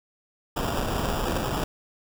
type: noise with sample-and-hold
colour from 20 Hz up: pink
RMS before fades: -27 dBFS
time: 0.56-1.64 s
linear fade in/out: 5 ms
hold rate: 2100 Hz
effects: none